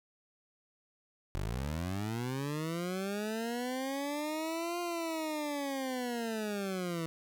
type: linear two-way sweep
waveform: 20% pulse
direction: up then down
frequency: 44.26 to 350.8 to 161.1 Hz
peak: -29 dBFS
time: 1.35-7.06 s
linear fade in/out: 0 ms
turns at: 4.8 s
effects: none